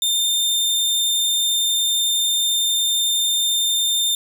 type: tone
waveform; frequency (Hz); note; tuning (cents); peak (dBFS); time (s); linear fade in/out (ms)
sawtooth; 3611; A7; +44; -14; 0.02-4.15; 2
effects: none